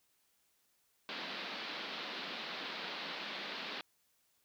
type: band-pass noise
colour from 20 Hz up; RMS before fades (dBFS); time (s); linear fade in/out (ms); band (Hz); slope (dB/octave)
white; -43; 1.09-3.81; 0; 170 to 4400; 48
effects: white hiss -75 dBFS RMS until 4.44 s